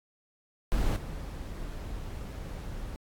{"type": "noise with level steps", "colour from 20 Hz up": "brown", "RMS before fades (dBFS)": [-27, -38], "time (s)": [0.72, 2.96], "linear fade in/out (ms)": 0, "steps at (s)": 0.96, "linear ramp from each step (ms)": 5, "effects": ["AAC 64 kbps"]}